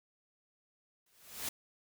white noise with exponential growth, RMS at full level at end -35 dBFS, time 1.06-1.49 s, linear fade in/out 5 ms, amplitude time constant 92 ms, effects none

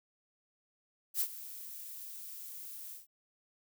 violet noise with ADSR envelope, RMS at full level -30 dBFS, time 1.14-3.07 s, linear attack 69 ms, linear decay 63 ms, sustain -16 dB, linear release 150 ms, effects none

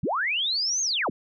sine linear two-way sweep, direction up then down, 89.5 to 6540 to 89.5 Hz, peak -23 dBFS, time 0.03-1.1 s, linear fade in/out 5 ms, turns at 0.82 s, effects none

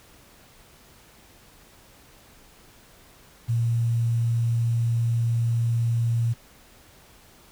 sine tone with quantisation, 116.54 Hz, A#2, in tune, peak -20 dBFS, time 3.48-6.34 s, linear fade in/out 20 ms, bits 8, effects pink hiss -53 dBFS RMS until 7.51 s

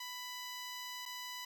10% pulse tone with dropouts, 993 Hz, B5, 9 cents sharp, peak -34 dBFS, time 0-1.45 s, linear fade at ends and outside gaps 5 ms, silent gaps 1.055-1.059 s, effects none

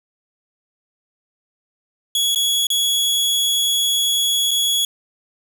sawtooth tone with dropouts, 3358 Hz, G#7, 18 cents sharp, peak -13 dBFS, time 2.15-4.85 s, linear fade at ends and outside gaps 2 ms, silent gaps 2.348-2.358 / 2.669-2.702 / 4.509-4.513 s, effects none

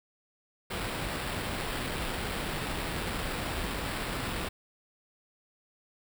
pink noise with sample-and-hold, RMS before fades -34 dBFS, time 0.7-4.49 s, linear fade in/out 10 ms, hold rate 6300 Hz, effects none

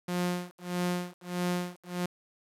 sawtooth tone with tremolo, 177.9 Hz, F3, 32 cents sharp, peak -23 dBFS, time 0.08-2.06 s, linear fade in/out 5 ms, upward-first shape sine, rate 1.6 Hz, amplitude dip 100%, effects resampled to 32000 Hz + 9-bit

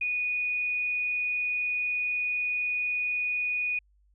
sine tone, 2469 Hz, D#7, 14 cents flat, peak -26 dBFS, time 0.01-3.79 s, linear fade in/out 5 ms, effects added 50 Hz sine -61 dBFS peak until 4.14 s

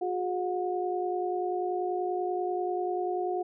sine tone cluster, 360.7 / 411 / 724 Hz, F#4 / G#4 / F#5, -44 / -18 / -38 cents, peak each -30 / -36 / -32 dBFS, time 0.01-3.43 s, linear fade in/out 10 ms, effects none

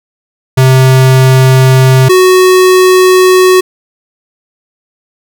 square tone pair in turn, 130.81 / 370 Hz, C3 / F#4, 0 / 0 cents, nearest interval octave + tritone, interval 1800 cents, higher second, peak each -3 dBFS, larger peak neither, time 0.57-2.09 / 2.09-3.61 s, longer neither, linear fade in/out 10 ms, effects none

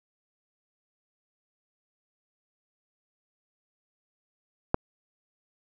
click, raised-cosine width 1 ms, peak -7 dBFS, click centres 4.744 s, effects none

